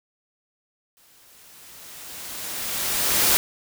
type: noise with exponential growth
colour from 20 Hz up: white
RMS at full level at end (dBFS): -17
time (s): 0.97-3.37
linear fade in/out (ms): 0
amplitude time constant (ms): 520
effects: none